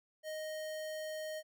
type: tone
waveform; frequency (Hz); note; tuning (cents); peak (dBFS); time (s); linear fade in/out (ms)
square; 622.3; D#5; 0; -40; 0.23-1.43; 50
effects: none